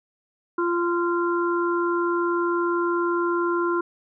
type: harmonic tone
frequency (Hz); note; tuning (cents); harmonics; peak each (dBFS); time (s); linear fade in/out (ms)
345.8; F4; -17; 1 / 3 / 4; -22 / -27 / -28; 0.58-3.81; 5
effects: none